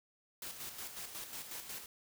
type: noise with tremolo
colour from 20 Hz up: white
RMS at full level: -44 dBFS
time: 0.42-1.86 s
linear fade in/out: 2 ms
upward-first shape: square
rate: 5.5 Hz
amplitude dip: 50%
effects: none